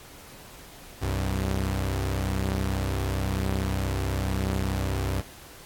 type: tone pair together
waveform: sawtooth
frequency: 64.6 / 96.4 Hz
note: C2 / G2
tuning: -21 / -28 cents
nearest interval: perfect fifth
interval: 693 cents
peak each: -24 / -24 dBFS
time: 1.01-5.22 s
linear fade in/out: 20 ms
effects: pink hiss -47 dBFS RMS until 5.65 s + AAC 64 kbps